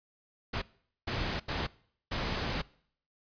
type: noise bursts at uneven times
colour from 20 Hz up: pink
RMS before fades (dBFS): -33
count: 4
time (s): 0.53-0.62 / 1.07-1.4 / 1.48-1.67 / 2.11-2.62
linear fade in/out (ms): 10
effects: noise-tail reverb RT60 0.6 s tail -22 dB re dry + resampled to 11025 Hz